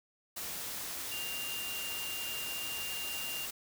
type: tone in noise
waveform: sine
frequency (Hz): 2794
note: F7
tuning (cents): 0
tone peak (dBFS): -39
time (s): 1.11-3.46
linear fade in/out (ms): 10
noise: white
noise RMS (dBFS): -40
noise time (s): 0.36-3.51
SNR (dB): -2
effects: none